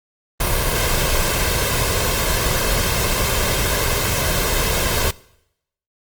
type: noise with comb filter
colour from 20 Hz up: pink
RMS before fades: -19 dBFS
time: 0.4-5.11 s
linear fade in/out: 5 ms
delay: 1.9 ms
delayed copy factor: +0.5
effects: noise-tail reverb RT60 0.8 s tail -22 dB re dry + Opus 32 kbps